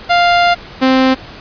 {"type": "tone pair in turn", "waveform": "sawtooth", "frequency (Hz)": [698.5, 261.6], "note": ["F5", "C4"], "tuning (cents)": [0, 0], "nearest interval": "octave + perfect fourth", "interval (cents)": 1700, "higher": "first", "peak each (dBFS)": -4, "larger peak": "neither", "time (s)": [[0.09, 0.55], [0.81, 1.15]], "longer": "first", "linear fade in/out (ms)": 20, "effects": ["pink hiss -33 dBFS RMS until 1.4 s", "resampled to 11025 Hz"]}